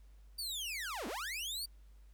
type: linear two-way sweep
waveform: sawtooth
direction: down then up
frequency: 4699 to 196.3 to 4699 Hz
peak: -35 dBFS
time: 0.38-1.66 s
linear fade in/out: 10 ms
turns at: 1.07 s
effects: added 50 Hz sine -55 dBFS peak until 2.13 s + pink hiss -74 dBFS RMS until 2.13 s